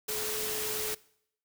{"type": "tone in noise", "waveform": "sine", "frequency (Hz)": 430, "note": "A4", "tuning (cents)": -40, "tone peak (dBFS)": -38, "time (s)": [0.08, 0.95], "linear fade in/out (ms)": 10, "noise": "white", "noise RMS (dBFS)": -34, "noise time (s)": [0.08, 0.95], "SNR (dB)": -7, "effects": ["noise-tail reverb RT60 0.7 s tail -22 dB re dry"]}